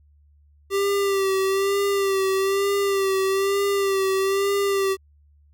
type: tone with vibrato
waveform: square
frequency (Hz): 391.9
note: G4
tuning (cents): 0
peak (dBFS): -20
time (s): 0.7-4.97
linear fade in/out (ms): 50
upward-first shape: sine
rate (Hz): 1.1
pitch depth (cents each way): 38
effects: added 73 Hz sine -53 dBFS peak until 5.53 s